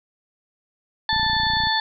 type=harmonic tone; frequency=881 Hz; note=A5; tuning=2 cents sharp; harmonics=1 / 2 / 4 / 5; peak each=-23 / -24 / -25 / -25 dBFS; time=1.09-1.8 s; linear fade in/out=2 ms
type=click train; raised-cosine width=5 ms; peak=-21 dBFS; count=17; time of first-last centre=1.13-1.671 s; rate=29.6 Hz
effects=none